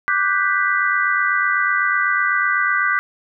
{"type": "chord", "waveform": "sine", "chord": "G major seventh", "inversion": "second", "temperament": "equal", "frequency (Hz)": [1174.7, 1480, 1568, 1975.5], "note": ["D6", "F#6", "G6", "B6"], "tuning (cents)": [0, 0, 0, 0], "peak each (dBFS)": -21, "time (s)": [0.08, 2.99], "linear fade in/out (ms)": 0, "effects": []}